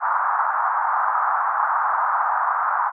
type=band-pass noise; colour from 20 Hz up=pink; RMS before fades=-21 dBFS; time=0-2.92 s; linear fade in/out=50 ms; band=820 to 1400 Hz; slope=48 dB/octave; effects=none